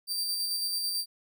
sawtooth tone with tremolo, 4679 Hz, D8, 7 cents flat, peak -25 dBFS, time 0.07-1.06 s, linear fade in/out 50 ms, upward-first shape square, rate 9.1 Hz, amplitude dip 25%, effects none

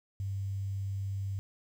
sine tone with quantisation, 98 Hz, G2, in tune, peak -32 dBFS, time 0.2-1.39 s, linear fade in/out 0 ms, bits 10, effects none

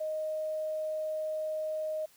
sine tone with quantisation, 622.3 Hz, D#5, in tune, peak -31 dBFS, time 0-2.06 s, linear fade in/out 10 ms, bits 10, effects white hiss -62 dBFS RMS until 2.16 s

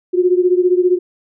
sine beating tone pair, 357 / 372 Hz, F4 / F#4, +38 / +9 cents, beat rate 15 Hz, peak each -12 / -15 dBFS, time 0.13-0.99 s, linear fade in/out 20 ms, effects none

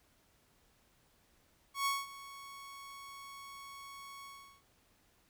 sawtooth tone with ADSR envelope, 1108.7 Hz, C#6, in tune, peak -26 dBFS, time 1.74-4.63 s, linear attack 120 ms, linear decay 200 ms, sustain -18 dB, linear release 380 ms, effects pink hiss -70 dBFS RMS until 5.29 s

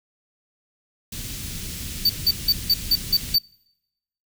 pink band-stop noise, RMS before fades -32 dBFS, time 1.12-3.36 s, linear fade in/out 5 ms, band 210 to 3100 Hz, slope 12 dB/octave
square tone bursts, 4582 Hz, D8, 44 cents flat, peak -15 dBFS, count 7, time 2.05-3.385 s, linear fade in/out 5 ms, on 45 ms, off 170 ms
effects noise-tail reverb RT60 0.9 s tail -25 dB re dry

